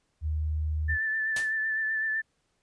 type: tone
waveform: sine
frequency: 77.1 Hz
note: D#2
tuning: 15 cents flat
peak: -26 dBFS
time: 0.21-0.98 s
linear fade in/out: 50 ms
type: tone with vibrato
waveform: sine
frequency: 1760 Hz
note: A6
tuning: in tune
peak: -26 dBFS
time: 0.88-2.22 s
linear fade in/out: 20 ms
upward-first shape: sine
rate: 7.9 Hz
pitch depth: 23 cents each way
type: noise with exponential decay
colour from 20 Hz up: white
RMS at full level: -29 dBFS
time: 1.36-1.54 s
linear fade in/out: 5 ms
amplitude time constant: 38 ms
effects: pink hiss -74 dBFS RMS until 2.62 s + resampled to 22050 Hz